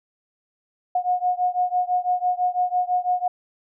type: beating tone pair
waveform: sine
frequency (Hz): 721 / 727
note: F#5 / F#5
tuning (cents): -45 / -31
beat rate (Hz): 6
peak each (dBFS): -22 / -23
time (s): 0.95-3.28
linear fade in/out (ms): 5
effects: none